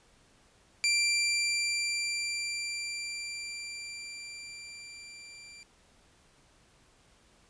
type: tone with level ramp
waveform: 20% pulse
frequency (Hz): 2360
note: D7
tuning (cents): +8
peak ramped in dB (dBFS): -19 to -43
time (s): 0.84-5.63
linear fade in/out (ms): 0
effects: pink hiss -63 dBFS RMS until 7.49 s + resampled to 22050 Hz